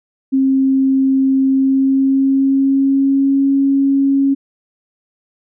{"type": "tone with pitch glide", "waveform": "sine", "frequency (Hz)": [267.3, 274.8], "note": ["C4", "C#4"], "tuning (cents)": [37, -15], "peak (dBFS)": -10, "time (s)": [0.32, 4.35], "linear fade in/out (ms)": 20, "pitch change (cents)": 48, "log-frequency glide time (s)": [1.49, 3.49], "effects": []}